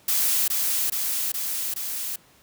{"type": "noise with echo", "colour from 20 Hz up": "blue", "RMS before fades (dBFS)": -22, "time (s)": [0.08, 0.48], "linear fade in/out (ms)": 5, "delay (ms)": 420, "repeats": 4, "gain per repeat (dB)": -2, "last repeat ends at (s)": 2.16, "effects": ["pink hiss -56 dBFS RMS until 2.42 s", "high-pass 80 Hz 12 dB/octave"]}